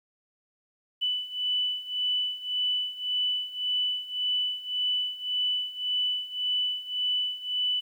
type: beating tone pair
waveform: sine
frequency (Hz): 2983 / 2984.8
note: F#7 / F#7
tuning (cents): +13 / +14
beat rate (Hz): 1.8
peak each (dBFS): -31 / -28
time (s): 1.01-7.81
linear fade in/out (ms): 20
effects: 10-bit